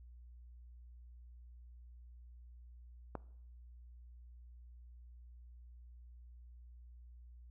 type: click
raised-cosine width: 1 ms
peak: -26 dBFS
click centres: 3.153 s
effects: noise-tail reverb RT60 0.7 s tail -21 dB re dry + added 60 Hz sine -53 dBFS peak until 7.5 s